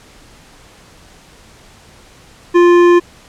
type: tone with hard clipping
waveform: sine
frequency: 349.2 Hz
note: F4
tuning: in tune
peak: -7 dBFS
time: 2.54-3 s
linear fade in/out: 20 ms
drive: 12 dB
effects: pink hiss -43 dBFS RMS until 3.28 s + low-pass 9000 Hz 12 dB/octave